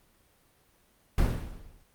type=noise with exponential decay; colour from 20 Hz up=brown; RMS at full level=-20 dBFS; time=1.18-1.83 s; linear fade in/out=2 ms; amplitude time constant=140 ms; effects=pink hiss -65 dBFS RMS until 1.94 s + Opus 32 kbps